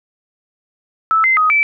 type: tone with pitch steps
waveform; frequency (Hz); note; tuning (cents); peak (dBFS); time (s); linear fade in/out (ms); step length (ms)
sine; 1311 / 2071 / 1254 / 2318; E6 / C7 / D#6 / D7; -10 / -18 / +13 / -23; -10; 1.11-1.63; 0; 130
effects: none